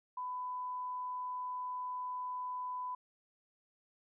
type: tone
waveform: sine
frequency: 1000 Hz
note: B5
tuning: 21 cents sharp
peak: -37 dBFS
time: 0.17-2.95 s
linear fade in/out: 5 ms
effects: none